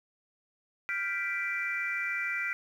sine chord, G dominant seventh, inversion third, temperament equal, 1396.9 / 1568 / 1975.5 / 2349 Hz, F6 / G6 / B6 / D7, 0 / 0 / 0 / 0 cents, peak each -36 / -39 / -33 / -34 dBFS, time 0.89-2.53 s, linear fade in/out 0 ms, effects tanh soft clip ceiling -20 dBFS + 10-bit

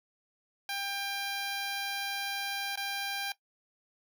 10% pulse tone with dropouts, 796 Hz, G5, 26 cents sharp, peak -25 dBFS, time 0.69-3.32 s, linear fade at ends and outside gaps 2 ms, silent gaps 2.757-2.774 s, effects noise-tail reverb RT60 0.1 s tail -17 dB re dry

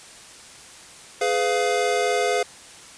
square chord, F diminished, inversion first, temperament just, 419.1 / 502.9 / 698.5 Hz, Ab4 / Cb5 / F5, +16 / +31 / 0 cents, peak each -25 dBFS, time 1.21-2.43 s, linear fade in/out 5 ms, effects white hiss -44 dBFS RMS until 2.97 s + resampled to 22050 Hz

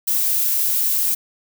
violet noise, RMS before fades -19 dBFS, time 0.07-1.15 s, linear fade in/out 10 ms, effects none

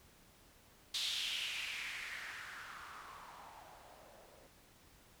violet noise with low-pass filter sweep, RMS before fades -45 dBFS, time 0.94-4.47 s, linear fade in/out 5 ms, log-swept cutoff 3800 to 510 Hz, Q 3.6, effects pink hiss -64 dBFS RMS until 5.2 s

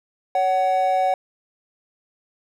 triangle tone pair together, 560 / 749.3 Hz, C#5 / F#5, +18 / +22 cents, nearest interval perfect fourth, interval 504 cents, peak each -21 / -16 dBFS, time 0.35-1.14 s, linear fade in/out 2 ms, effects none

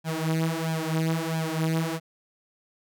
sawtooth tone with flanger, 161.3 Hz, E3, 37 cents flat, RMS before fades -27 dBFS, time 0.04-2 s, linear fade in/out 50 ms, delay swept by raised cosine 1.2 to 6.7 ms, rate 1.5 Hz, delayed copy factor +0.85, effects none

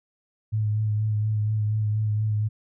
sine tone with vibrato, 107 Hz, A2, 48 cents flat, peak -21 dBFS, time 0.52-2.49 s, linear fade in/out 20 ms, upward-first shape sine, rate 4.2 Hz, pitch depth 26 cents each way, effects none

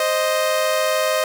sawtooth tone pair together, 523 / 622.3 Hz, C5 / D#5, -1 / 0 cents, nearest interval minor third, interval 301 cents, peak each -18 / -15 dBFS, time 0-1.24 s, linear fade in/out 2 ms, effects none

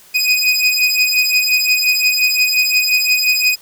25% pulse beating tone pair, 2494 / 2499.7 Hz, D#7 / D#7, +3 / +7 cents, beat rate 5.7 Hz, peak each -11 dBFS, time 0.14-3.56 s, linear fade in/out 20 ms, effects white hiss -45 dBFS RMS until 3.61 s

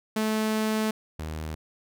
sawtooth tone pair in turn, 217.4 / 78.34 Hz, A3 / D#2, -21 / +12 cents, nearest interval octave + tritone, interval 1767 cents, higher first, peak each -20 / -28 dBFS, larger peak first, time 0.16-0.91 / 1.19-1.55 s, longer first, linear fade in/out 5 ms, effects none

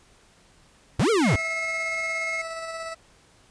square linear two-way sweep, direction up then down, 73.42 to 476.7 to 73.42 Hz, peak -19 dBFS, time 0.99-1.36 s, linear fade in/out 5 ms, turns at 1.1 s
triangle tone, 2154 Hz, C7, 50 cents sharp, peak -25 dBFS, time 1.23-2.42 s, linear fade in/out 10 ms
20% pulse tone with tremolo, 655 Hz, E5, 11 cents flat, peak -26 dBFS, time 1.27-2.95 s, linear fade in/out 20 ms, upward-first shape square, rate 17 Hz, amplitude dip 25%
effects pink hiss -57 dBFS RMS until 3.5 s + resampled to 22050 Hz

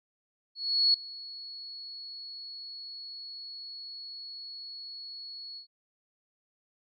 sine tone with ADSR envelope, 4368 Hz, C#8, 26 cents flat, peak -19 dBFS, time 0.55-5.67 s, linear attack 390 ms, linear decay 4 ms, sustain -21 dB, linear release 100 ms, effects none

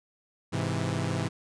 sawtooth chord, Ab augmented, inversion none, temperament equal, 103.83 / 130.81 / 164.81 Hz, Ab2 / C3 / E3, 0 / 0 / 0 cents, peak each -28 dBFS, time 0.52-1.29 s, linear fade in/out 20 ms, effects resampled to 22050 Hz

